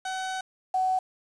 30% pulse / sine tone pair in turn, 754 / 748.4 Hz, F#5 / F#5, +32 / +20 cents, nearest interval unison, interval 12 cents, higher first, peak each -27 / -22 dBFS, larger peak second, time 0.05-0.41 / 0.74-0.99 s, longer first, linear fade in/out 5 ms, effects resampled to 22050 Hz + 8-bit

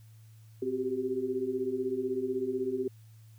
sine tone cluster, 258.5 / 376.3 / 392.3 Hz, C4 / F#4 / G4, -21 / +29 / +1 cents, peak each -36 / -34 / -32 dBFS, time 0.62-2.88 s, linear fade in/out 5 ms, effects added 110 Hz sine -51 dBFS peak until 3.38 s + white hiss -67 dBFS RMS until 3.38 s

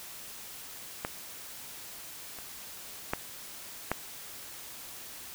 clicks, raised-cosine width 0.5 ms, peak -16 / -29 / -13 / -12 dBFS, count 4, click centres 1.049 / 2.387 / 3.135 / 3.916 s, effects white hiss -45 dBFS RMS until 5.34 s

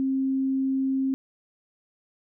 sine tone, 266.8 Hz, C4, 34 cents sharp, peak -22 dBFS, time 0-1.14 s, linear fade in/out 0 ms, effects none

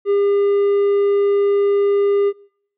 triangle tone, 402.9 Hz, G4, 48 cents sharp, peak -11 dBFS, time 0.05-2.33 s, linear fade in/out 50 ms, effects noise-tail reverb RT60 0.7 s tail -25 dB re dry + resampled to 8000 Hz

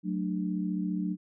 sine chord, D major, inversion first, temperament equal with one note detuned, 185 / 220 / 298.3 Hz, F#3 / A3 / D4, 0 / 0 / +27 cents, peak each -30 / -36 / -34 dBFS, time 0.03-1.17 s, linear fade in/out 50 ms, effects none

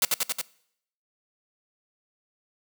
white noise with echo, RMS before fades -21 dBFS, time 0.02-0.05 s, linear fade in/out 2 ms, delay 91 ms, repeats 4, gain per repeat -2 dB, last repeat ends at 0.414 s, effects noise-tail reverb RT60 0.7 s tail -22 dB re dry + high-pass 200 Hz 12 dB/octave

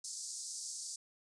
white band-pass noise, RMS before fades -44 dBFS, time 0.04-0.96 s, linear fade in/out 5 ms, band 4700 to 9000 Hz, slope 48 dB/octave, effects resampled to 24000 Hz

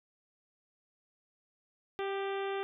harmonic tone with a mistuned harmonic, 392 Hz, G4, in tune, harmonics 1 / 2 / 3 / 4 / 5 / 6 / 7 / 8 / 9, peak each -34 / -40 / -44 / -46 / -48 / -50 / -51 / -52 / -53 dBFS, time 1.99-2.63 s, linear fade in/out 0 ms, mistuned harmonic 3, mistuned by +28 cents, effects none

